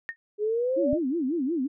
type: tone with exponential decay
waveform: sine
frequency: 1839 Hz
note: A#6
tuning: 24 cents flat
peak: -25 dBFS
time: 0.09-0.16 s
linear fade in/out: 0 ms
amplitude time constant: 15 ms
type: exponential sweep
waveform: sine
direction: up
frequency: 410 to 622 Hz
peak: -23 dBFS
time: 0.38-0.99 s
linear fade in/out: 50 ms
type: tone with vibrato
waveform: sine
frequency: 296.7 Hz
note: D4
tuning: 18 cents sharp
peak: -24 dBFS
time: 0.76-1.68 s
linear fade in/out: 20 ms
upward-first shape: sine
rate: 5.5 Hz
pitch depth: 280 cents each way
type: click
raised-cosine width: 5 ms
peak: -21 dBFS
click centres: 0.93 s
effects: none